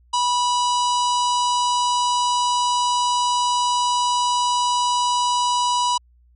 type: harmonic tone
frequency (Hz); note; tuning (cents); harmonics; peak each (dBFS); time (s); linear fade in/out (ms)
980; B5; -14; 1 / 3 / 4 / 5 / 6 / 7 / 8 / 9; -18 / -28 / -30 / -32 / -34 / -35 / -36 / -37; 0.13-5.98; 10
effects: added 60 Hz sine -52 dBFS peak until 6.35 s